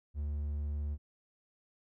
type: tone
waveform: triangle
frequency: 73.42 Hz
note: D2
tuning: in tune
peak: -31 dBFS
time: 0.14-0.98 s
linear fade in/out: 50 ms
effects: none